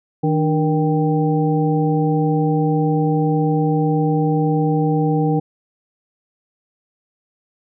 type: harmonic tone with a mistuned harmonic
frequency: 156.8 Hz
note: D#3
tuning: 14 cents sharp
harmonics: 1 / 2 / 3 / 5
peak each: -17 / -20 / -22 / -24 dBFS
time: 0.23-5.4 s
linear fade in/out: 10 ms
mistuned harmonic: 2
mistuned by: -85 cents
effects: none